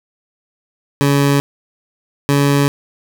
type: tone pair in turn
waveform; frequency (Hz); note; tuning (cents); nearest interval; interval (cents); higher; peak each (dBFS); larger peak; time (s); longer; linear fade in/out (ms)
20% pulse; 141.2 / 141.7; C#3 / C#3; +32 / +38; unison; 6; second; -6; neither; 1.01-1.4 / 2.29-2.68; neither; 0
effects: none